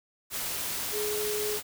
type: tone in noise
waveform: sine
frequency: 420.7 Hz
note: G#4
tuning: 22 cents sharp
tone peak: -30 dBFS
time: 0.91-1.6 s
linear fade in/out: 50 ms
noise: white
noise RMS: -33 dBFS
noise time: 0.3-1.63 s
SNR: 0 dB
effects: none